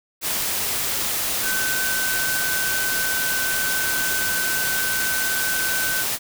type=tone in noise; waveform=sine; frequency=1524 Hz; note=G6; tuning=49 cents flat; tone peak=-24 dBFS; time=1.42-6.05 s; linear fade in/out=50 ms; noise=white; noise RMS=-24 dBFS; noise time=0.21-6.19 s; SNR=-3 dB; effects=none